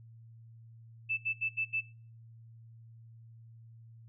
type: tone bursts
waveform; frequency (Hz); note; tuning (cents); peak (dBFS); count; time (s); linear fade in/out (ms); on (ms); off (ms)
sine; 2637; E7; 0; -29; 5; 1.09-1.811; 20; 85; 74
effects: noise-tail reverb RT60 0.4 s tail -19 dB re dry + added 114 Hz sine -51 dBFS peak until 4.08 s